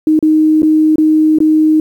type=tone with dropouts; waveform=sine; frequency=311.1 Hz; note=D#4; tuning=in tune; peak=-6 dBFS; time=0.07-1.8 s; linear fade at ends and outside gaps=2 ms; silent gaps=0.191-0.226 / 0.621-0.63 / 0.958-0.982 / 1.386-1.403 s; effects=7-bit